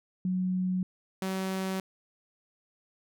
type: tone pair in turn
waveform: sine / sawtooth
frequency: 184.2 / 189.71 Hz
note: F#3 / F#3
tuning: -7 / +44 cents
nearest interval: minor second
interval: 51 cents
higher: second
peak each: -26 dBFS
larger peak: neither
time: 0.25-0.83 / 1.22-1.8 s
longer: neither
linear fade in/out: 2 ms
effects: none